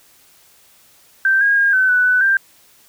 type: tone with pitch steps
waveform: sine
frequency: 1562 / 1632 / 1621 / 1523 / 1488 / 1496 / 1581 Hz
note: G6 / G#6 / G#6 / F#6 / F#6 / F#6 / G6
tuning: -7 / -31 / -42 / +50 / +9 / +19 / +14 cents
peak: -11 dBFS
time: 1.25-2.37 s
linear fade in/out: 2 ms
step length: 160 ms
effects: white hiss -51 dBFS RMS until 2.88 s